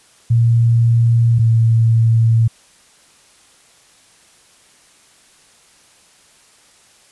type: tone pair in turn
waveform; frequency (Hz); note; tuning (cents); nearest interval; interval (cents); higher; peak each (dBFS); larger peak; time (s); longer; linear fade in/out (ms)
sine; 116.54 / 113.94; A#2 / A#2; 0 / -39; unison; 39; first; -9; neither; 0.3-1.39 / 1.39-2.48; neither; 10
effects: white hiss -50 dBFS RMS until 7.11 s + resampled to 24000 Hz